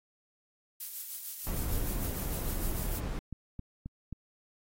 violet noise with tremolo, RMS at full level -37 dBFS, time 0.8-2.99 s, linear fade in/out 5 ms, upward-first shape sine, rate 6.6 Hz, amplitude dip 45%
brown noise, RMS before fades -34 dBFS, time 1.47-3.19 s, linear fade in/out 0 ms
click train, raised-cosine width 5 ms, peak -27 dBFS, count 8, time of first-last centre 2.26-4.127 s, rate 3.75 Hz
effects AAC 48 kbps

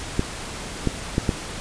clicks, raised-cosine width 3 ms, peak -6 dBFS, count 4, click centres 0.194 / 0.873 / 1.181 / 1.292 s, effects pink hiss -33 dBFS RMS until 1.6 s + resampled to 22050 Hz

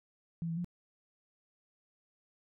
sine tone with pitch steps, 167 / 165 / 175.5 Hz, E3 / E3 / F3, +23 / +2 / +9 cents, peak -33 dBFS, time 0.42-0.645 s, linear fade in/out 0 ms, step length 75 ms, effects none

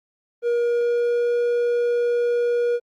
triangle tone with pitch glide, 475.3 to 478.9 Hz, A#4 to A#4, +34 to +47 cents, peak -16 dBFS, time 0.42-2.8 s, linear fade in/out 50 ms, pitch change +13 cents, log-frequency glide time 0.6-1.37 s, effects Opus 24 kbps

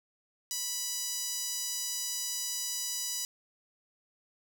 sawtooth tone with high-pass filter, 985 Hz, B5, 5 cents flat, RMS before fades -35 dBFS, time 0.51-3.25 s, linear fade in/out 0 ms, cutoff 5700 Hz, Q 1.8, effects none

